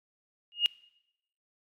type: tone with exponential growth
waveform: sine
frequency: 2855 Hz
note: F7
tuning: 37 cents sharp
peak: -17 dBFS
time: 0.52-0.66 s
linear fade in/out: 0 ms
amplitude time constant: 29 ms
effects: noise-tail reverb RT60 0.8 s tail -22 dB re dry + AAC 48 kbps